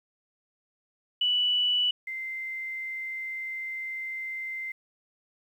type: tone pair in turn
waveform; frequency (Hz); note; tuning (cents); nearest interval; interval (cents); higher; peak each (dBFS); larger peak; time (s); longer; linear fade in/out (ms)
sine; 2960 / 2081; F#7 / C7; 0 / -10; tritone; 610; first; -22 / -32; first; 1.21-1.91 / 2.07-4.72; second; 5
effects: 10-bit